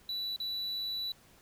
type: tone with dropouts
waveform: triangle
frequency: 3951 Hz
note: B7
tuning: in tune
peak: -32 dBFS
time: 0.09-1.12 s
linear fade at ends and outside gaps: 2 ms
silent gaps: 0.362-0.401 s
effects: pink hiss -61 dBFS RMS until 1.41 s